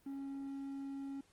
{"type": "tone", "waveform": "triangle", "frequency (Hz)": 275, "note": "C#4", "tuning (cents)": -14, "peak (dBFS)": -39, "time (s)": [0.06, 1.21], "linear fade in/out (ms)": 5, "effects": ["pink hiss -70 dBFS RMS until 1.32 s", "Opus 24 kbps"]}